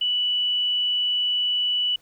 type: tone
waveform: sine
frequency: 2960 Hz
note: F#7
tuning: in tune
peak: -20 dBFS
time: 0.01-1.96 s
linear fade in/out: 5 ms
effects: pink hiss -60 dBFS RMS until 2.01 s